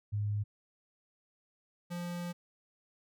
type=tone pair in turn; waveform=sine / square; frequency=103.83 / 174.62 Hz; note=G#2 / F3; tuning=0 / 0 cents; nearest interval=major sixth; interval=900 cents; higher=second; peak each=-30 / -37 dBFS; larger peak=first; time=0.12-0.44 / 1.9-2.33 s; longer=second; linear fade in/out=20 ms; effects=none